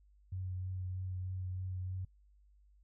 sine tone with vibrato, 92.5 Hz, F#2, in tune, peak -37 dBFS, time 0.32-2.05 s, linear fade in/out 5 ms, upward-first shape triangle, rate 3.2 Hz, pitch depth 18 cents each way, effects noise-tail reverb RT60 0.1 s tail -23 dB re dry + added 50 Hz sine -62 dBFS peak until 2.83 s

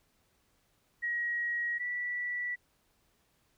sine tone pair in turn, 1900 / 1955.7 Hz, A#6 / B6, +33 / -17 cents, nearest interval minor second, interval 50 cents, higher second, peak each -30 / -32 dBFS, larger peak first, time 1.02-1.79 / 1.79-2.56 s, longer neither, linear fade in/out 20 ms, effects pink hiss -72 dBFS RMS until 3.57 s

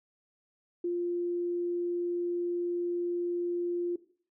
sine tone, 349.2 Hz, F4, in tune, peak -28 dBFS, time 0.84-3.96 s, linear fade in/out 5 ms, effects noise-tail reverb RT60 0.5 s tail -17 dB re dry

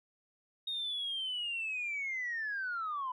sine linear sweep, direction down, 3729 to 987.8 Hz, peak -33 dBFS, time 0.67-3.12 s, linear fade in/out 5 ms, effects tanh soft clip ceiling -30 dBFS

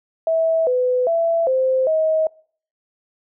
sine tone with pitch steps, 651 / 502 / 667 / 521 / 633 Hz, E5 / B4 / E5 / C5 / D#5, -22 / +28 / +20 / -7 / +30 cents, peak -15 dBFS, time 0.27-2.27 s, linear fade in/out 2 ms, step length 400 ms, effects noise-tail reverb RT60 0.5 s tail -24 dB re dry

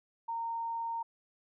sine tone, 921 Hz, A#5, 21 cents flat, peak -33 dBFS, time 0.28-1.03 s, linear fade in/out 10 ms, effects none

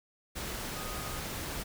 sine tone in noise, 1244.5 Hz, D#6, in tune, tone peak -45 dBFS, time 0.74-1.2 s, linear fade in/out 20 ms, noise pink, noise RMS -38 dBFS, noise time 0.35-1.64 s, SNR -10 dB, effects none

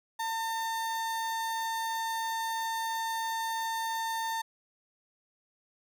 35% pulse tone, 903 Hz, A5, 45 cents sharp, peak -29 dBFS, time 0.19-4.42 s, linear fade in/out 10 ms, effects none

